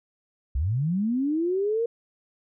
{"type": "linear sweep", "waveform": "sine", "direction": "up", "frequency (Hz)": [57.4, 474.1], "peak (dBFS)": -22, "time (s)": [0.55, 1.86], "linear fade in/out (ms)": 5, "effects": []}